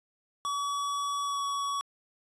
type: tone with pitch glide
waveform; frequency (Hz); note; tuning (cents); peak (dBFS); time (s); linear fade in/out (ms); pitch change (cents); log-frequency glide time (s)
square; 1137 to 1126.5; C#6 to C#6; +44 to +28; -30; 0.45-1.81; 0; -16; 1.24-1.4
effects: resampled to 22050 Hz